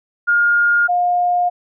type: tone pair in turn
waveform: sine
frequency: 1418 / 710.7 Hz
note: F6 / F5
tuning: +26 / +30 cents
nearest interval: octave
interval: 1196 cents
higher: first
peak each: -11 / -13 dBFS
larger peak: first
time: 0.27-0.88 / 0.88-1.5 s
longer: second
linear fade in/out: 20 ms
effects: none